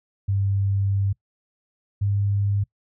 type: tone pair in turn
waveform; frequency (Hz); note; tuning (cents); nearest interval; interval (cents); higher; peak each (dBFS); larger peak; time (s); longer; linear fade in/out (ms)
sine; 98.7 / 100.72; G2 / G2; +12 / +47; unison; 35; second; -19; neither; 0.28-1.13 / 2.01-2.64; first; 10
effects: noise-tail reverb RT60 0.1 s tail -23 dB re dry